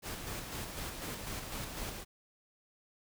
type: noise with tremolo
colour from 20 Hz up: pink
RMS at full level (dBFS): -40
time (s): 0.02-2.05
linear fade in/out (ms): 50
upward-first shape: square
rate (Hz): 4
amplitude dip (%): 35
effects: none